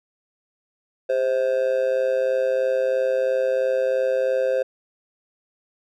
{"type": "tone with amplitude modulation", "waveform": "triangle", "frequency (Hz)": 523.3, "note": "C5", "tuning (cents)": 0, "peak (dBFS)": -13, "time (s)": [1.09, 4.63], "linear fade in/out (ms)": 10, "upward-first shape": "sine", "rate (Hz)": 123, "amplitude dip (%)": 80, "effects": []}